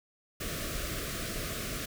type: band-stop noise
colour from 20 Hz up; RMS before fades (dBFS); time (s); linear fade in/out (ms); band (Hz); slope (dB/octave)
pink; -36; 0.4-1.86; 10; 700 to 1100; 96
effects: none